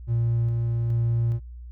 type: tone with tremolo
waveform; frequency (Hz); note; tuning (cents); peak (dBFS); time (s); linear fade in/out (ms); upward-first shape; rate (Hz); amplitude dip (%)
triangle; 116.6; A#2; +1; -17; 0.07-1.4; 50; square; 1.2; 25
effects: tanh soft clip ceiling -15 dBFS + added 60 Hz sine -37 dBFS peak until 1.71 s